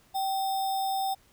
sine tone with sample-and-hold, 775 Hz, G5, 20 cents flat, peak -26 dBFS, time 0.14-1.15 s, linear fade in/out 20 ms, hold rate 4410 Hz, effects pink hiss -62 dBFS RMS until 1.32 s

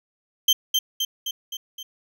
35% pulse tone with echo, 3136 Hz, G7, in tune, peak -12 dBFS, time 0.48-0.53 s, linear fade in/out 5 ms, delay 260 ms, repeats 5, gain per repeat -4 dB, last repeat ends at 1.83 s, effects none

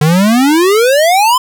square exponential sweep, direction up, 146.83 to 1046.5 Hz, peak -7 dBFS, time 0.01-1.38 s, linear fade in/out 5 ms, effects none

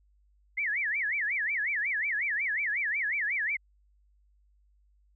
sine tone with vibrato, 1975.5 Hz, B6, in tune, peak -27 dBFS, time 0.57-3.57 s, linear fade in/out 10 ms, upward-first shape sine, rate 5.5 Hz, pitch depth 300 cents each way, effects added 50 Hz sine -62 dBFS peak until 5.15 s

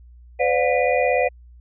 sine tone cluster, 506 / 583 / 716 / 1991 / 2440 Hz, B4 / D5 / F5 / B6 / D#7, +42 / -13 / +43 / +14 / -34 cents, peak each -20 / -22 / -22 / -28 / -26 dBFS, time 0.39-1.29 s, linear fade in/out 20 ms, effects added 60 Hz sine -43 dBFS peak until 1.6 s

